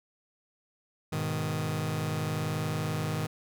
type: chord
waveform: sawtooth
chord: G# minor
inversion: none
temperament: just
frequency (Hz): 103.83 / 124.59 / 155.74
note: G#2 / B2 / D#3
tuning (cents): 0 / +16 / +2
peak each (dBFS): -31 / -32 / -27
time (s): 1.12-3.27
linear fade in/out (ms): 10
effects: none